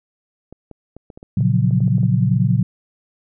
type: clicks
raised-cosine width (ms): 2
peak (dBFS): -24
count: 12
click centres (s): 0.526 / 0.713 / 0.966 / 1.102 / 1.175 / 1.229 / 1.407 / 1.709 / 1.805 / 1.879 / 1.982 / 2.032
type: chord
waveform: sine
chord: Gb major seventh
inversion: first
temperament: equal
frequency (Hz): 116.54 / 138.59 / 174.61 / 185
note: Bb2 / Db3 / F3 / Gb3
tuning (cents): 0 / 0 / 0 / 0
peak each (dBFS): -17 / -18 / -22 / -20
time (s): 1.37-2.63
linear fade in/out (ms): 5
effects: none